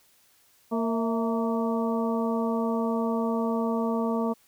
harmonic tone with a mistuned harmonic, 229.6 Hz, A#3, 26 cents flat, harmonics 1 / 2 / 3 / 4 / 5, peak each -26 / -30 / -33 / -35 / -36 dBFS, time 0.71-4.34 s, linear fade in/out 20 ms, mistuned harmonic 3, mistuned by -69 cents, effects white hiss -62 dBFS RMS until 4.47 s

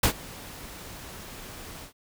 pink noise with ADSR envelope, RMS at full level -19 dBFS, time 0.03-1.93 s, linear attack 6 ms, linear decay 87 ms, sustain -23 dB, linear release 100 ms, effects none

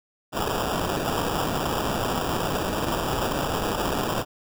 violet noise with sample-and-hold, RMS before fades -26 dBFS, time 0.32-4.25 s, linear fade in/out 50 ms, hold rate 2100 Hz, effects none

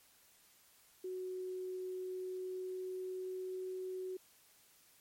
sine tone with pitch glide, 370 to 372.1 Hz, F#4 to F#4, 0 to +10 cents, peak -39 dBFS, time 1.04-4.17 s, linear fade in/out 5 ms, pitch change +10 cents, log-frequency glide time 2.03-3.62 s, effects white hiss -66 dBFS RMS until 5 s + MP3 64 kbps

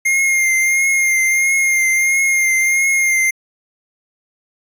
square tone with vibrato, 2123 Hz, C7, 25 cents sharp, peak -13 dBFS, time 0.05-3.31 s, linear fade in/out 10 ms, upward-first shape triangle, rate 1.5 Hz, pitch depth 35 cents each way, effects resampled to 32000 Hz

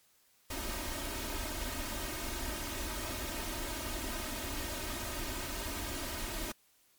pink noise with comb filter, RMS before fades -38 dBFS, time 0.5-6.52 s, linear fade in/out 5 ms, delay 3.2 ms, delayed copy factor +0.8, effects white hiss -68 dBFS RMS until 6.98 s + MP3 96 kbps

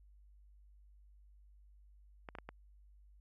clicks, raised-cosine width 0.5 ms, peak -30 dBFS, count 4, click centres 2.288 / 2.352 / 2.386 / 2.49 s, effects added 50 Hz sine -59 dBFS peak until 3.2 s

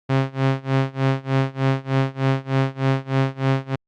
sawtooth tone with tremolo, 134.1 Hz, C3, 43 cents sharp, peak -11 dBFS, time 0.09-3.76 s, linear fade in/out 10 ms, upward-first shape sine, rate 3.3 Hz, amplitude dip 95%, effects low-pass 3000 Hz 12 dB/octave + Opus 48 kbps

